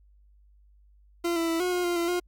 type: tone with pitch steps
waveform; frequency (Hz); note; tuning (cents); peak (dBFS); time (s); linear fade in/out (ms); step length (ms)
40% pulse; 342.9 / 332.3 / 329.8 / 361.4 / 357.2 / 349.3 / 341 / 355.2; F4 / E4 / E4 / F#4 / F4 / F4 / F4 / F4; -32 / +14 / +1 / -41 / +39 / 0 / -41 / +29; -24; 1.24-2.2; 10; 120
effects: added 50 Hz sine -55 dBFS peak until 2.27 s + Opus 48 kbps